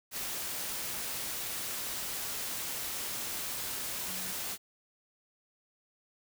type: tone in noise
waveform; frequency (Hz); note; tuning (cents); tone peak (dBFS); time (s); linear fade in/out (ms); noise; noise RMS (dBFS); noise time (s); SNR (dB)
sine; 185; F#3; 0; -48; 4.05-4.35; 50; white; -37; 0.11-4.58; -14
effects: none